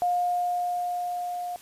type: tone with level ramp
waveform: sine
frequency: 711 Hz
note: F5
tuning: 31 cents sharp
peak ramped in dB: -21 to -30 dBFS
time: 0.02-1.56 s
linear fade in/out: 0 ms
effects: white hiss -50 dBFS RMS until 1.61 s + resampled to 32000 Hz